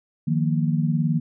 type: chord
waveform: sine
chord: Eb suspended second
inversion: none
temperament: equal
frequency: 155.56 / 174.61 / 233.1 Hz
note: Eb3 / F3 / Bb3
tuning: 0 / 0 / 0 cents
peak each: -21 / -25 / -25 dBFS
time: 0.27-1.2 s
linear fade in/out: 10 ms
effects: none